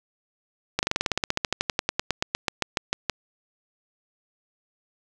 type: slowing click train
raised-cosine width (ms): 0.2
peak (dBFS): -5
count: 27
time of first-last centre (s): 0.79-3.097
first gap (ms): 39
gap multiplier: 1.06
effects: none